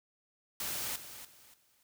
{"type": "noise with echo", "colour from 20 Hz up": "white", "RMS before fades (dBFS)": -37, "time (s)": [0.6, 0.96], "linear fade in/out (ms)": 2, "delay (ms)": 290, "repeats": 3, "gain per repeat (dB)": -11, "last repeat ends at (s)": 1.83, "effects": []}